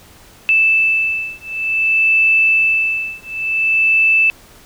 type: beating tone pair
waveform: sine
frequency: 2637 / 2637.55 Hz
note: E7 / E7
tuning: 0 / 0 cents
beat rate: 0.55 Hz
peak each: -15 dBFS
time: 0.49-4.3 s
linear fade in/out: 0 ms
effects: pink hiss -44 dBFS RMS until 4.65 s